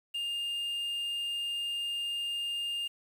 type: tone with quantisation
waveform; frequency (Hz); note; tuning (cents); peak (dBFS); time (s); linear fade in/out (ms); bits
triangle; 2813; F7; +12; -30; 0.14-2.88; 10; 9
effects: none